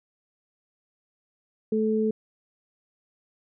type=tone pair together; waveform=sine; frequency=217.5 / 435 Hz; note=A3 / A4; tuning=-20 / -20 cents; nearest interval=octave; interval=1200 cents; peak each=-24 dBFS; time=1.72-2.11 s; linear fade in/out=5 ms; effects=none